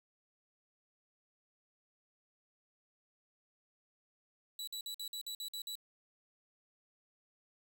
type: tone bursts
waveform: sawtooth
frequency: 3938 Hz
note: B7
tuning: 6 cents flat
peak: -37 dBFS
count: 9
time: 4.59-5.754 s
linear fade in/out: 2 ms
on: 84 ms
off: 51 ms
effects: none